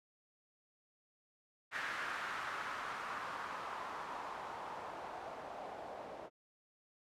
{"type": "noise with low-pass filter sweep", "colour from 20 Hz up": "blue", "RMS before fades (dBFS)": -44, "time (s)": [1.71, 6.3], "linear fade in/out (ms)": 50, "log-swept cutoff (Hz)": [1600, 640], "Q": 2.4, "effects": []}